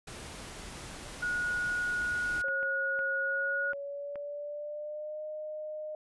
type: noise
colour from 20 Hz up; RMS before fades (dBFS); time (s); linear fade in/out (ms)
pink; -44; 0.07-2.42; 5
type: tone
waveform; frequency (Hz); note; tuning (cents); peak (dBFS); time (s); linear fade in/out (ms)
sine; 1450; F#6; -35; -29; 1.22-3.73; 10
type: tone with pitch glide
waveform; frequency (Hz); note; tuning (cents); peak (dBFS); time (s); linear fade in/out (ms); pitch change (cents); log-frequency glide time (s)
sine; 543 to 613; C#5 to D#5; -36 to -26; -36; 2.44-5.95; 2; +210; 3.19-5.23
type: clicks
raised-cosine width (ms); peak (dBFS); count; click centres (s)
0.5; -31; 5; 2.484 / 2.63 / 2.991 / 3.733 / 4.157
effects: resampled to 24000 Hz